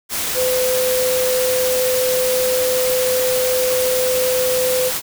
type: tone in noise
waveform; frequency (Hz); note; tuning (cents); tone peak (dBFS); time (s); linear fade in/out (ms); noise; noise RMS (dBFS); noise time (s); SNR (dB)
sine; 508; B4; +49; -16; 0.34-4.92; 50; white; -22; 0.09-5.02; +3
effects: none